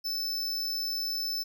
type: tone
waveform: square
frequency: 5274 Hz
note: E8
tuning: in tune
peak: -30 dBFS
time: 0.04-1.44 s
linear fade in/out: 20 ms
effects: none